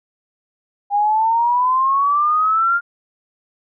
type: exponential sweep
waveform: sine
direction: up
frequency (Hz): 806 to 1413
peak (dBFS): -13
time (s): 0.9-2.81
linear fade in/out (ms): 50
effects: none